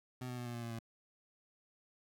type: tone with pitch steps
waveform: 25% pulse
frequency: 126.2 / 124.18 / 122.18 / 120.22 / 118.29 / 116.4 / 114.53 Hz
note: B2 / B2 / B2 / B2 / A#2 / A#2 / A#2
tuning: +38 / +10 / -18 / -46 / +26 / -2 / -30 cents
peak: -37 dBFS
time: 0.21-0.791 s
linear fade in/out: 5 ms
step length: 83 ms
effects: none